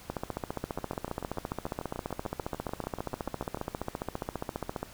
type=two click trains; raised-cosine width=1 ms; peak=-18 / -22 dBFS; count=71 / 21; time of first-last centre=0.1-4.83 / 0.64-3.573 s; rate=14.8 / 6.82 Hz; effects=pink hiss -51 dBFS RMS until 4.93 s